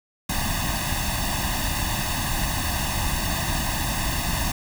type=noise with comb filter; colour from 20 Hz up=pink; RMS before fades=-25 dBFS; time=0.29-4.52 s; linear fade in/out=5 ms; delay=1.1 ms; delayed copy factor=+0.95; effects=none